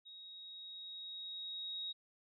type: tone with level ramp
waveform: sine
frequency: 3782 Hz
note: A#7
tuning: 24 cents sharp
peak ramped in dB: -51 to -39 dBFS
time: 0.05-1.93 s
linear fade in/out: 20 ms
effects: none